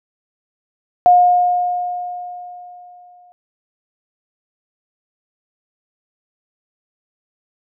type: tone with exponential decay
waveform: sine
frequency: 715 Hz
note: F5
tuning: 41 cents sharp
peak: -5 dBFS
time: 1.06-3.32 s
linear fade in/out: 0 ms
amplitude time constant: 490 ms
effects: none